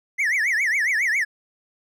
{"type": "tone with vibrato", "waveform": "triangle", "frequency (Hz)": 1974, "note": "B6", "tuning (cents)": -1, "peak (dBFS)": -17, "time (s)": [0.18, 1.25], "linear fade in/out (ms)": 20, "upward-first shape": "triangle", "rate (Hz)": 7.3, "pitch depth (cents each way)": 290, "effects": []}